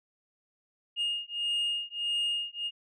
sine beating tone pair, 2843 / 2844.6 Hz, F7 / F7, +30 / +31 cents, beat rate 1.6 Hz, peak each -30 dBFS, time 0.96-2.71 s, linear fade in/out 50 ms, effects tanh soft clip ceiling -25 dBFS

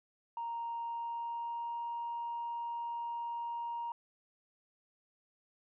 sine tone with pitch glide, 932.3 to 939.3 Hz, A#5 to A#5, 0 to +13 cents, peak -35 dBFS, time 0.37-3.92 s, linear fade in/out 2 ms, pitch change +13 cents, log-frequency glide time 0.83-1.83 s, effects tanh soft clip ceiling -32 dBFS

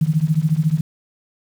sine tone with tremolo, 156.9 Hz, D#3, 15 cents sharp, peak -10 dBFS, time 0.01-0.81 s, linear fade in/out 5 ms, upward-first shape triangle, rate 14 Hz, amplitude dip 100%, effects 7-bit

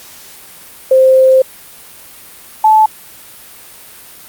sine tone pair in turn, 523.3 / 868.4 Hz, C5 / A5, 0 / -23 cents, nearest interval major sixth, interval 877 cents, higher second, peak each -4 dBFS, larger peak neither, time 0.91-1.42 / 2.64-2.86 s, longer first, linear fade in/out 5 ms, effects white hiss -36 dBFS RMS until 4.28 s + Opus 48 kbps

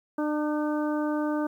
harmonic tone with a mistuned harmonic, 300 Hz, D4, 37 cents sharp, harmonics 1 / 2 / 3 / 4 / 5, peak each -26 / -32 / -36 / -38 / -40 dBFS, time 0.18-1.47 s, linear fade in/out 5 ms, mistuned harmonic 5, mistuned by +23 cents, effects 10-bit

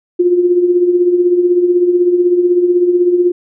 sine tone with tremolo, 354.3 Hz, F4, 25 cents sharp, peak -5 dBFS, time 0.19-3.32 s, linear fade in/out 10 ms, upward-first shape triangle, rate 16 Hz, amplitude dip 65%, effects none

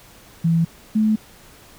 sine tone pair in turn, 165.8 / 216.4 Hz, E3 / A3, +10 / -29 cents, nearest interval perfect fourth, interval 461 cents, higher second, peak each -14 dBFS, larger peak neither, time 0.44-0.65 / 0.95-1.16 s, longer neither, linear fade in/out 10 ms, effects pink hiss -47 dBFS RMS until 1.78 s

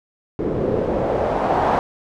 white noise with low-pass filter sweep, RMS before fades -20 dBFS, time 0.39-1.79 s, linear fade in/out 0 ms, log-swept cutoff 360 to 880 Hz, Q 2.3, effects none

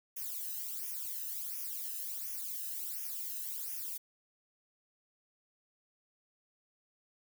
violet noise with flanger, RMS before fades -40 dBFS, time 0.16-3.98 s, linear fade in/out 10 ms, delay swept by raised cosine 0.24 to 0.9 ms, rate 1.4 Hz, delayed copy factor -1, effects none

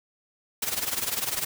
white noise with tremolo, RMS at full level -26 dBFS, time 0.62-1.45 s, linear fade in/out 5 ms, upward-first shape sine, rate 20 Hz, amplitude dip 75%, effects none

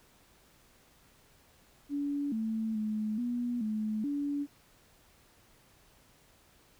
sine tone with pitch steps, 285.7 / 221.5 / 214.6 / 242.1 / 215.3 / 286.5 Hz, D4 / A3 / A3 / B3 / A3 / D4, -48 / +12 / -43 / -34 / -37 / -43 cents, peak -30 dBFS, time 1.89-4.47 s, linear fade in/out 50 ms, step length 430 ms, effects pink hiss -63 dBFS RMS until 6.79 s

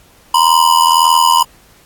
square ring-modulated tone, 988 Hz, B5, in tune, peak -5 dBFS, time 0.34-1.43 s, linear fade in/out 5 ms, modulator 40.9 Hz, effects pink hiss -47 dBFS RMS until 1.85 s + AAC 64 kbps

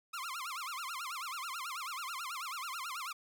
sawtooth tone with vibrato, 1200 Hz, D6, 37 cents sharp, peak -35 dBFS, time 0.13-3.13 s, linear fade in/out 10 ms, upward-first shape sine, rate 9.2 Hz, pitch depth 280 cents each way, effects none

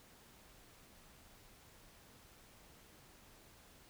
silence, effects pink hiss -62 dBFS RMS until 3.89 s

